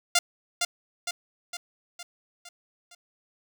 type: tone with echo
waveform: 5% pulse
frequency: 698.5 Hz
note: F5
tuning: in tune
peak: -7 dBFS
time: 0.15-0.19 s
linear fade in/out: 5 ms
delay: 460 ms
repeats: 6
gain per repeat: -5 dB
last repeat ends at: 2.95 s
effects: none